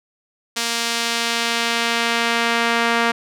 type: tone with band-pass filter sweep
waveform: sawtooth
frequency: 232.9 Hz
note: A#3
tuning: 1 cent flat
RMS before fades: -20 dBFS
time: 0.56-3.12 s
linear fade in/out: 10 ms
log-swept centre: 5300 to 1700 Hz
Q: 0.8
effects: none